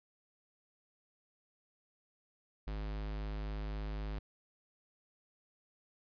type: tone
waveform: square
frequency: 51.91 Hz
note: G#1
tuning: in tune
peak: -38 dBFS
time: 2.67-4.19 s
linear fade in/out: 5 ms
effects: resampled to 11025 Hz + 13-bit